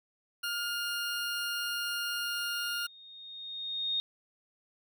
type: tone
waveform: 20% pulse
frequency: 1414 Hz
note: F6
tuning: 21 cents sharp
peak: -27 dBFS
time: 0.43-2.87 s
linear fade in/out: 10 ms
type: tone with exponential growth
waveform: sine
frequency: 3700 Hz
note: A#7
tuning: 14 cents flat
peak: -27 dBFS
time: 2.25-4 s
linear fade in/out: 0 ms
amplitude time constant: 380 ms
effects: none